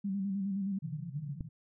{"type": "tone with vibrato", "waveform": "sine", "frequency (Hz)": 196, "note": "G3", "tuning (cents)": 0, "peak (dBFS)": -31, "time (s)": [0.04, 0.79], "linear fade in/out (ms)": 10, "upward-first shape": "square", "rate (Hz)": 9.6, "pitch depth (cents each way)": 45}
{"type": "band-pass noise", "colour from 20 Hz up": "white", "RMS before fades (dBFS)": -40, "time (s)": [0.82, 1.49], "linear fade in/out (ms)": 5, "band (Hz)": [130, 170], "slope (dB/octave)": 96}
{"type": "click", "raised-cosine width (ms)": 5, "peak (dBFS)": -25, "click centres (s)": 1.408}
{"effects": []}